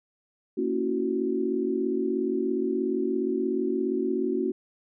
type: chord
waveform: sine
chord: F# dominant seventh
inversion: first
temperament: just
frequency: 231.2 / 277.5 / 333 / 370 Hz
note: A#3 / C#4 / E4 / F#4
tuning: -14 / +2 / +18 / 0 cents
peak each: -31 / -30 / -32 / -27 dBFS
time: 0.57-4.52 s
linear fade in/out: 10 ms
effects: none